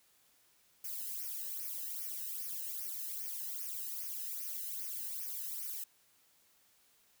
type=noise with flanger; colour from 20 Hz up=violet; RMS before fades=-41 dBFS; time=0.84-5.84 s; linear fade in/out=5 ms; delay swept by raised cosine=0.25 to 0.9 ms; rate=2.5 Hz; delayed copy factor=-1; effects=white hiss -69 dBFS RMS until 7.2 s